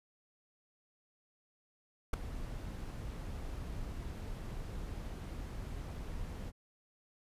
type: noise with ADSR envelope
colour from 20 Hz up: brown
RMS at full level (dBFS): -25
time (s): 2.13-6.52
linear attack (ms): 9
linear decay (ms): 3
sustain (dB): -17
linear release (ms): 34
effects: resampled to 32000 Hz